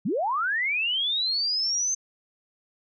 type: linear sweep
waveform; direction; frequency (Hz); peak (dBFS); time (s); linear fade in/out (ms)
sine; up; 148.3 to 6310; -23; 0.05-1.95; 10
effects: none